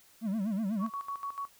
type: tone with vibrato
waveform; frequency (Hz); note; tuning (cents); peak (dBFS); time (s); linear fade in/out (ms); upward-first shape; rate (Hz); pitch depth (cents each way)
triangle; 207.7; G#3; 0; -27; 0.21-0.9; 50; sine; 8.1; 170
type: tone with tremolo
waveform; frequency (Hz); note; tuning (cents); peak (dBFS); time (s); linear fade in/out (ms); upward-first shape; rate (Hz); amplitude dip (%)
sine; 1119; C#6; +16; -33; 0.79-1.49; 50; square; 6.8; 75
effects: white hiss -61 dBFS RMS until 1.59 s